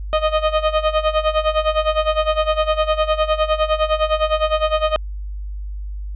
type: tone with tremolo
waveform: 30% pulse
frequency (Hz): 621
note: D#5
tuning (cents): -3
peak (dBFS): -10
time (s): 0.13-4.96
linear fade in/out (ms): 0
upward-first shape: sine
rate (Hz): 9.8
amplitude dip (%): 85
effects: added 50 Hz sine -25 dBFS peak until 6.15 s + resampled to 8000 Hz